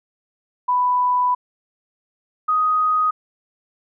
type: tone pair in turn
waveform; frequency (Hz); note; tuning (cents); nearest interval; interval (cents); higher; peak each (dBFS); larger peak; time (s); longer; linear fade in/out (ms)
sine; 992 / 1249.8; B5 / D#6; +7 / +7; major third; 400; second; -15; neither; 0.68-1.35 / 2.48-3.11; first; 10
effects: none